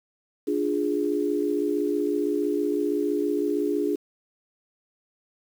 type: chord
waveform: sine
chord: D diminished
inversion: none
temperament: equal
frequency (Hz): 293.7 / 349.2 / 415.3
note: D4 / F4 / Ab4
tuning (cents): 0 / 0 / 0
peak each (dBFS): -26 / -28 / -26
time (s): 0.47-3.96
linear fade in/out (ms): 10
effects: 8-bit